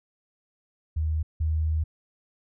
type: tone pair in turn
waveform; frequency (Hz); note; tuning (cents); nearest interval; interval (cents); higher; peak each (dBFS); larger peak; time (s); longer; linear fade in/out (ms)
sine; 78.2 / 78.62; D#2 / D#2; +9 / +19; unison; 10; second; -23 / -22; second; 0.96-1.23 / 1.4-1.84; second; 10
effects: none